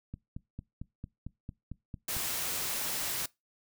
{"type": "click train", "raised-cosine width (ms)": 5, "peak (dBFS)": -27, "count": 10, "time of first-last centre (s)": [0.14, 2.167], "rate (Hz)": 4.44}
{"type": "noise", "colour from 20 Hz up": "white", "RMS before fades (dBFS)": -34, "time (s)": [2.08, 3.26], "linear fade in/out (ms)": 5}
{"effects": ["noise-tail reverb RT60 0.2 s tail -22 dB re dry"]}